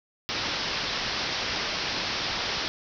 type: low-pass noise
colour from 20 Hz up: white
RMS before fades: -30 dBFS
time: 0.29-2.68 s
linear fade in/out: 0 ms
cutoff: 5600 Hz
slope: 96 dB/octave
effects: none